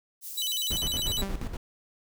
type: high-pass noise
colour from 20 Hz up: white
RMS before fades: -39 dBFS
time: 0.21-0.83 s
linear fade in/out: 50 ms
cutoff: 7500 Hz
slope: 12 dB/octave
type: tone with vibrato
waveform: sawtooth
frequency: 3434 Hz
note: A7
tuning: 43 cents flat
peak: -25 dBFS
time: 0.37-1.22 s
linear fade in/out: 10 ms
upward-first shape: square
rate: 10 Hz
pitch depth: 230 cents each way
type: noise with tremolo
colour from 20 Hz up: brown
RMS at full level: -31 dBFS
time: 0.7-1.57 s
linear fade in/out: 5 ms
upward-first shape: square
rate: 8.4 Hz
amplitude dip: 65%
type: tone with exponential decay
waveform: sawtooth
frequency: 196 Hz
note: G3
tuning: in tune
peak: -25 dBFS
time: 1.22-1.52 s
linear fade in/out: 0 ms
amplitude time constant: 64 ms
effects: none